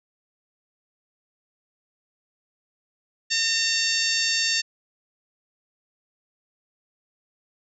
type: harmonic tone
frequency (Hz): 909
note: A#5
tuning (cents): -44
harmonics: 2 / 3 / 4 / 5 / 6 / 7 / 8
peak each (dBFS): -29 / -28 / -30 / -26 / -28 / -31 / -32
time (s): 3.3-4.62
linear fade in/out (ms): 20
effects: none